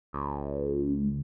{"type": "tone with low-pass filter sweep", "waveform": "10% pulse", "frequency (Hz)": 71, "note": "C#2", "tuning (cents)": 42, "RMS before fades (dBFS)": -30, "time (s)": [0.13, 1.23], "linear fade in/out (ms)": 20, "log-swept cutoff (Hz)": [1300, 150], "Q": 8.1, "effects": []}